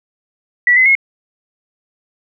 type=tone with pitch steps; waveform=sine; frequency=1951 / 2039 / 2166 Hz; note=B6 / C7 / C#7; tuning=-22 / -45 / -41 cents; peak=-7 dBFS; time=0.67-0.952 s; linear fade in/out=2 ms; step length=94 ms; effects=none